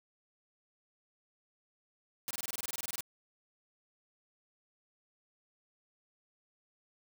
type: noise bursts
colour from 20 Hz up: white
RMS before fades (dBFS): -38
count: 15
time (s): 2.28-3.007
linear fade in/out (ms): 0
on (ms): 27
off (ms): 23
effects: none